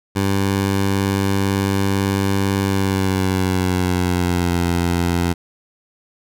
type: tone with pitch glide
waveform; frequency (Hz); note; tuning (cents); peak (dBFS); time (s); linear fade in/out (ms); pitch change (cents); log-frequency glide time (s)
15% pulse; 98 to 86.81; G2 to F2; 0 to -10; -10; 0.15-5.34; 20; -210; 2.61-4.65
effects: none